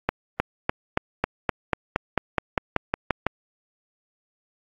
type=accelerating click train; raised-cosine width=0.5 ms; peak=-5 dBFS; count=15; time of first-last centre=0.09-3.266 s; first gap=310 ms; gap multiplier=0.95; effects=AAC 64 kbps